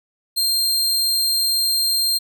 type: tone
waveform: sawtooth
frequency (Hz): 4186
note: C8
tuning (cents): 0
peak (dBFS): -14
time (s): 0.36-2.19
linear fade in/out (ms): 20
effects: none